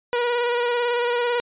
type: tone with vibrato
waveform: sawtooth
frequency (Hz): 481.5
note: B4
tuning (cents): -44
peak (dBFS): -16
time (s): 0.13-1.4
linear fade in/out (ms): 0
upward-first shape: square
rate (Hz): 18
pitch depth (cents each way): 21
effects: resampled to 8000 Hz